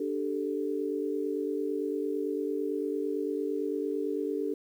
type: chord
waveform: sine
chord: D suspended fourth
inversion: none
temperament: just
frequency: 293.7 / 391.6 / 440.5 Hz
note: D4 / G4 / A4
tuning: 0 / -2 / +2 cents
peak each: -33 dBFS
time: 0-4.54 s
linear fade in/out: 5 ms
effects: 10-bit